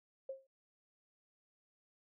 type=tone with exponential decay; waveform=sine; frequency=535 Hz; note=C5; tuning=38 cents sharp; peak=-37 dBFS; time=0.29-0.47 s; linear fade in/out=5 ms; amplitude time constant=39 ms; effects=none